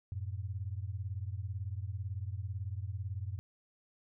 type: beating tone pair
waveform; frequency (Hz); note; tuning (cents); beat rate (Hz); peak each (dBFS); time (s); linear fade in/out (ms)
sine; 90.5 / 108.5; F#2 / A2; -38 / -24; 18; -38 / -40; 0.12-3.39; 0
effects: none